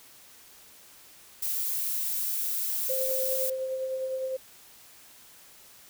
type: noise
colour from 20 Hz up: violet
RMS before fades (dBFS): -30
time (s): 1.42-3.5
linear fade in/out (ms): 5
type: tone with tremolo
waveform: sine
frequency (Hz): 523.3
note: C5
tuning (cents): 0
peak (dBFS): -27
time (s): 2.89-4.37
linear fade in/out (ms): 10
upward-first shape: triangle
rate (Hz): 9.8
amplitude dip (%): 40
effects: white hiss -53 dBFS RMS until 5.89 s